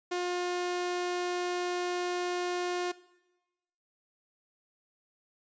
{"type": "tone", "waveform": "sawtooth", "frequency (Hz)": 356.3, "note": "F4", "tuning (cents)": 35, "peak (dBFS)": -26, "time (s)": [0.11, 2.92], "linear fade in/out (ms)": 10, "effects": ["noise-tail reverb RT60 1.0 s tail -19 dB re dry", "resampled to 16000 Hz"]}